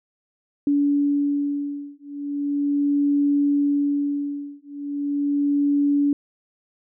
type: beating tone pair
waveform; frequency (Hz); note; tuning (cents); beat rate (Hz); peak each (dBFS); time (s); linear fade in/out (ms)
sine; 286.1 / 286.48; D4 / D4; -45 / -43; 0.38; -22; 0.67-6.13; 2
effects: none